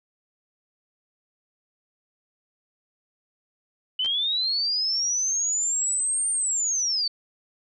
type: linear two-way sweep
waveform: sine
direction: up then down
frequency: 2956 to 8870 to 4462 Hz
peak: -22 dBFS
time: 3.99-7.08 s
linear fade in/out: 5 ms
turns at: 6.3 s
type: clicks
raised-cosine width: 0.2 ms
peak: -21 dBFS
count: 2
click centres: 4.047 / 4.06 s
effects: none